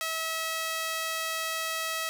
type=tone with high-pass filter; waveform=sawtooth; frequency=646 Hz; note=E5; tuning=35 cents flat; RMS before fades=-32 dBFS; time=0.01-2.09 s; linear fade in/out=0 ms; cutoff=1400 Hz; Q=0.76; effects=none